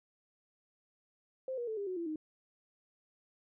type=tone with pitch steps; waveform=sine; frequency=522 / 478.7 / 438.9 / 402.5 / 369.1 / 338.5 / 310.4 Hz; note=C5 / A#4 / A4 / G4 / F#4 / E4 / D#4; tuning=-4 / +46 / -4 / +46 / -4 / +46 / -4 cents; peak=-35 dBFS; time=1.48-2.159 s; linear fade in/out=2 ms; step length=97 ms; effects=none